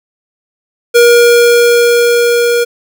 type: tone with level ramp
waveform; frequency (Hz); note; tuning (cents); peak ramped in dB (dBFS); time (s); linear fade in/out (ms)
square; 475.5; A#4; +34; -3 to -9; 0.94-2.65; 20
effects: none